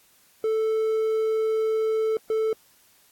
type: tone bursts at uneven times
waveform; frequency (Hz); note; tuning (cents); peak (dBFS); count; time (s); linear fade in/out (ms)
triangle; 440; A4; 0; -19; 2; 0.44-2.17 / 2.3-2.53; 2
effects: white hiss -59 dBFS RMS until 3.11 s + AAC 64 kbps